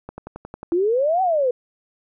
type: click train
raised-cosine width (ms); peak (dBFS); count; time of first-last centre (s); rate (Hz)
1; -19; 8; 0.09-0.721; 11.1
type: exponential two-way sweep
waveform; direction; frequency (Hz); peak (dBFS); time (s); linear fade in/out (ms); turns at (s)
sine; up then down; 329.6 to 773 to 479.6; -16; 0.72-1.51; 5; 1.22
effects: none